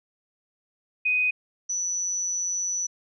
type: tone pair in turn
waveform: sine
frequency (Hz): 2498 / 5941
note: D#7 / F#8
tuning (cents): +6 / +6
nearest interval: octave + minor third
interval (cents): 1500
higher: second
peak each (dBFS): -20 / -25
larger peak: first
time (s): 1.05-1.31 / 1.69-2.87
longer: second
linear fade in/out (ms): 10
effects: none